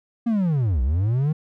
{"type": "linear two-way sweep", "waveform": "triangle", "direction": "down then up", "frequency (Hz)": [240, 58.4, 159.5], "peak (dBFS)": -16, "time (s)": [0.26, 1.33], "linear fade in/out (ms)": 10, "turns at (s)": 0.82, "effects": []}